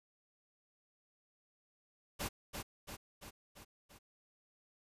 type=noise with echo; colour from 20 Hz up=pink; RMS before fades=-39 dBFS; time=2.19-2.29 s; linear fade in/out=20 ms; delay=340 ms; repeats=5; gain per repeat=-4 dB; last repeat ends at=3.99 s; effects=resampled to 32000 Hz